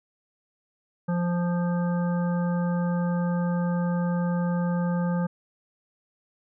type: harmonic tone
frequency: 174.7 Hz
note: F3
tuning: 1 cent sharp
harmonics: 1 / 3 / 5 / 7 / 9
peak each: -23 / -33 / -37 / -40 / -42 dBFS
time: 1.08-5.27 s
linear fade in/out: 10 ms
effects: none